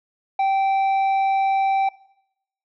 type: tone with tanh clipping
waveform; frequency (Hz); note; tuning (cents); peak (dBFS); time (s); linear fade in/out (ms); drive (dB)
sine; 778; G5; -13; -18; 0.39-1.89; 5; 6
effects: noise-tail reverb RT60 0.8 s tail -21 dB re dry